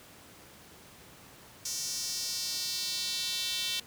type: tone with high-pass filter sweep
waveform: square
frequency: 207.7 Hz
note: G#3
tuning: in tune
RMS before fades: -34 dBFS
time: 1.65-3.8 s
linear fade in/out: 5 ms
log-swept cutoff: 5900 to 3400 Hz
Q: 3
effects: pink hiss -53 dBFS RMS until 3.86 s + high-pass 80 Hz 12 dB/octave